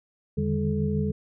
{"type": "tone cluster", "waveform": "sine", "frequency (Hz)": [84.7, 148.9, 155.4, 202, 431.4], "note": ["E2", "D3", "D#3", "G#3", "A4"], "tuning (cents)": [48, 24, -2, -48, -34], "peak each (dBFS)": [-30, -28, -36, -27, -31], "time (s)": [0.37, 1.12], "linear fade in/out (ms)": 10, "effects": []}